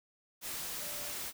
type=tone in noise; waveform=sine; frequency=587.3 Hz; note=D5; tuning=in tune; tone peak=-51 dBFS; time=0.77-1.16 s; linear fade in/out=50 ms; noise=white; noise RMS=-40 dBFS; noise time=0.41-1.33 s; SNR=-14 dB; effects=none